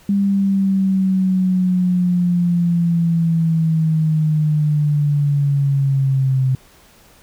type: linear sweep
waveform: sine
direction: down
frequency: 200 to 130 Hz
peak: -13 dBFS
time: 0.09-6.55 s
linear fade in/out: 2 ms
effects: pink hiss -49 dBFS RMS until 7.22 s